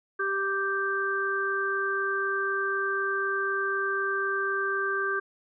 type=harmonic tone; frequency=392 Hz; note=G4; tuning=in tune; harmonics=1 / 3 / 4; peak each=-31 / -31 / -28 dBFS; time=0.19-5.2 s; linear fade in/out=10 ms; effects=none